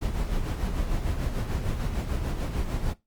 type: noise with tremolo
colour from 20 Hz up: brown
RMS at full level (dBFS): -26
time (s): 0.01-2.94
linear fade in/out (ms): 20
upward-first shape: sine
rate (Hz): 6.7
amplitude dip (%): 50
effects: noise-tail reverb RT60 0.2 s tail -19 dB re dry + Opus 48 kbps